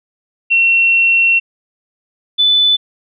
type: tone pair in turn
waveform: sine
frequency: 2720 / 3496 Hz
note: F7 / A7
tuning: -46 / -12 cents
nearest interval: major third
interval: 434 cents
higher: second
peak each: -8 dBFS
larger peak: neither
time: 0.5-1.4 / 2.38-2.77 s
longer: first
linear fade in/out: 20 ms
effects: none